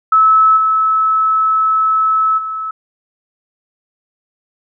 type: tone with level steps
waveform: sine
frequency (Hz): 1300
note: E6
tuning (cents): -24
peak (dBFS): -6 / -10 / -19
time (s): 0.12-2.71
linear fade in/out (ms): 5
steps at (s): 0.56 / 2.37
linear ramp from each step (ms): 20
effects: none